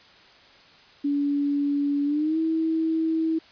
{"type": "tone with pitch glide", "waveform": "sine", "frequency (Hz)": [285.6, 322.4], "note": ["D4", "E4"], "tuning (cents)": [-48, -38], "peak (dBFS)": -21, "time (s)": [1.04, 3.39], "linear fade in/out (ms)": 10, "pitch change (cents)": 210, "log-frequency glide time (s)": [2.05, 2.38], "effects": ["white hiss -52 dBFS RMS until 3.51 s", "resampled to 11025 Hz"]}